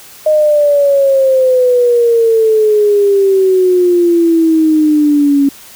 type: exponential sweep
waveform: sine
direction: down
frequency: 620 to 277.2 Hz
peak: -6 dBFS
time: 0.26-5.49 s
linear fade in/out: 5 ms
effects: white hiss -36 dBFS RMS until 5.75 s